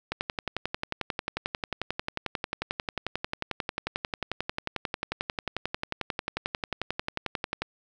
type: click train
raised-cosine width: 0.3 ms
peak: -13 dBFS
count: 85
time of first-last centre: 0.12-7.62 s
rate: 11.2 Hz
effects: none